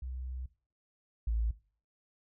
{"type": "tone pair in turn", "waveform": "sine", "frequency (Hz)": [63.7, 55.88], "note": ["C2", "A1"], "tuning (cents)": [-46, 27], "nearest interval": "major second", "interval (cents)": 227, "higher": "first", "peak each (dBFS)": [-37, -28], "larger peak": "second", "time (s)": [[0.02, 0.46], [1.27, 1.51]], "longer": "first", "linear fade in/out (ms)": 5, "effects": ["noise-tail reverb RT60 0.4 s tail -18 dB re dry"]}